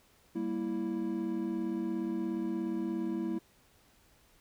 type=chord; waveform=triangle; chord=E diminished; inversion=first; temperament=equal; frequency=196 / 233.1 / 329.6 Hz; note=G3 / Bb3 / E4; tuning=0 / 0 / 0 cents; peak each=-36 / -35 / -32 dBFS; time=0.35-3.39 s; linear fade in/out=10 ms; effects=pink hiss -65 dBFS RMS until 4.4 s